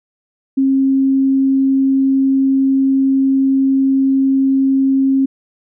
sine tone, 268.9 Hz, C4, 47 cents sharp, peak -10 dBFS, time 0.57-5.26 s, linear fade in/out 10 ms, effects none

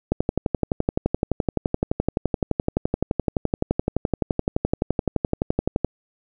click train, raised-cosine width 2 ms, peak -6 dBFS, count 68, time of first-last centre 0.12-5.846 s, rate 11.7 Hz, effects none

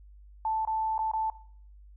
sine tone with dropouts, 880 Hz, A5, in tune, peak -26 dBFS, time 0.45-1.3 s, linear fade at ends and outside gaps 2 ms, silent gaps 0.651-0.674 / 0.98-0.99 / 1.115-1.135 s, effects noise-tail reverb RT60 0.5 s tail -17 dB re dry + added 50 Hz sine -49 dBFS peak until 1.96 s

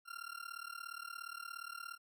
40% pulse tone with amplitude modulation, 1383 Hz, F6, 17 cents flat, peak -40 dBFS, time 0.05-1.98 s, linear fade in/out 50 ms, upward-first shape sine, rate 37.1 Hz, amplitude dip 95%, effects none

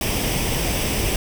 pink noise with comb filter, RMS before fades -22 dBFS, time 0.01-1.16 s, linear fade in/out 2 ms, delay 0.36 ms, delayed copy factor +0.55, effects none

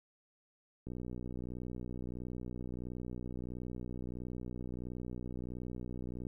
click train, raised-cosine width 3 ms, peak -30 dBFS, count 333, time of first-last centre 0.87-6.268 s, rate 61.5 Hz, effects 12-bit

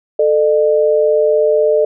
sine tone pair together, 440 / 603.9 Hz, A4 / D5, 0 / +48 cents, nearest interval perfect fourth, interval 548 cents, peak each -12 dBFS, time 0.19-1.85 s, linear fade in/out 5 ms, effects none

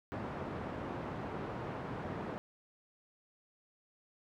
pink band-pass noise, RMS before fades -41 dBFS, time 0.12-2.38 s, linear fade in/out 0 ms, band 110 to 1200 Hz, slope 12 dB/octave, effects none

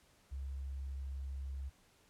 sine tone, 67.8 Hz, C#2, 38 cents flat, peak -39 dBFS, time 0.31-1.7 s, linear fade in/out 20 ms, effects pink hiss -68 dBFS RMS until 2.09 s + low-pass 12000 Hz 12 dB/octave

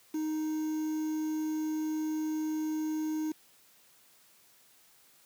triangle tone with quantisation, 311.1 Hz, D#4, in tune, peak -28 dBFS, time 0.14-3.32 s, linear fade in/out 5 ms, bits 8, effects white hiss -62 dBFS RMS until 5.25 s + high-pass 100 Hz 12 dB/octave

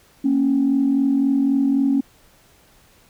sine tone pair together, 231.7 / 275.5 Hz, A#3 / C#4, -10 / -11 cents, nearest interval minor third, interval 299 cents, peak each -21 / -15 dBFS, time 0.24-2.01 s, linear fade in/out 10 ms, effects tanh soft clip ceiling -9 dBFS + pink hiss -54 dBFS RMS until 3.09 s

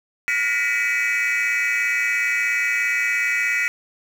triangle tone cluster, 1429 / 1862 / 1979 / 2283 / 2554 Hz, F6 / A#6 / B6 / D7 / D#7, +39 / -2 / +3 / -50 / +45 cents, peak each -26 / -25 / -20 / -21 / -25 dBFS, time 0.28-3.68 s, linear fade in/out 0 ms, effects tanh soft clip ceiling -12 dBFS + 7-bit

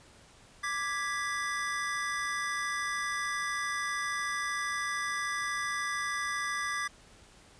square chord, G# diminished, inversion second, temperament equal, 1174.7 / 1661.2 / 1975.5 Hz, D6 / G#6 / B6, 0 / 0 / 0 cents, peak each -36 / -37 / -36 dBFS, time 0.63-6.88 s, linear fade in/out 10 ms, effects pink hiss -57 dBFS RMS until 7.59 s + resampled to 22050 Hz

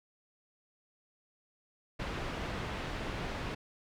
pink low-pass noise, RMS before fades -38 dBFS, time 1.99-3.55 s, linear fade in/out 10 ms, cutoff 3000 Hz, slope 12 dB/octave, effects none

